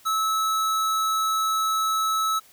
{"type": "tone", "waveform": "square", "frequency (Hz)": 1300, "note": "E6", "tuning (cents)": -24, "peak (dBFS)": -22, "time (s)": [0.05, 2.4], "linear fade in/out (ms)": 20, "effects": ["white hiss -54 dBFS RMS until 2.52 s"]}